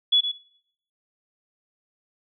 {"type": "tone with echo", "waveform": "sine", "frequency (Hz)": 3400, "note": "G#7", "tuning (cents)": 40, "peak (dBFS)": -15, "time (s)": [0.12, 0.21], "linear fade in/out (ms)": 10, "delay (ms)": 110, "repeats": 1, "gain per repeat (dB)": -8, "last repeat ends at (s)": 0.32, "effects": ["noise-tail reverb RT60 0.7 s tail -22 dB re dry"]}